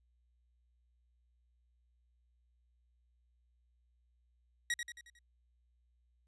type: tone with echo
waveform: sawtooth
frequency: 1903 Hz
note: A#6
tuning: 35 cents sharp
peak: -28 dBFS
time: 4.7-4.74 s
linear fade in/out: 2 ms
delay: 90 ms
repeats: 5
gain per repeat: -6 dB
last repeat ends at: 5.19 s
effects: added 60 Hz sine -70 dBFS peak until 6.27 s + resampled to 24000 Hz